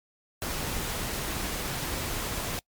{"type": "noise", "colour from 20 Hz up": "pink", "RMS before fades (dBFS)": -32, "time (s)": [0.42, 2.59], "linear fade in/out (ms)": 0, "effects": ["noise-tail reverb RT60 0.1 s tail -25 dB re dry", "MP3 96 kbps"]}